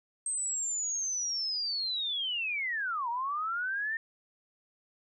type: linear two-way sweep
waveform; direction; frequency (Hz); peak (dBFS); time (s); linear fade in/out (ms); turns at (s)
sine; down then up; 8372 to 917 to 1827; -30; 0.26-3.97; 2; 3.09
effects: none